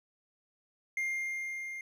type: tone with level ramp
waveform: triangle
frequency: 2113 Hz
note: C7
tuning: 16 cents sharp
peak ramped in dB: -28 to -37 dBFS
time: 0.97-1.81 s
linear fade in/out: 2 ms
effects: none